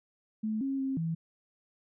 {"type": "tone with pitch steps", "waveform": "sine", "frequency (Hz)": [217.1, 271.2, 267.4, 163.8], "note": ["A3", "C#4", "C4", "E3"], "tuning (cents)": [-23, -38, 38, -11], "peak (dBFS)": -29, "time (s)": [0.43, 1.15], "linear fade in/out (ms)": 10, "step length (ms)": 180, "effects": []}